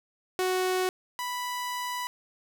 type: tone pair in turn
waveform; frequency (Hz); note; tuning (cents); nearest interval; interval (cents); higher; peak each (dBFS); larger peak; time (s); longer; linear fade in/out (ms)
sawtooth; 370 / 987.8; F#4 / B5; 0 / 0; octave + perfect fourth; 1700; second; -21 / -27; first; 0.39-0.89 / 1.19-2.07; second; 0
effects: none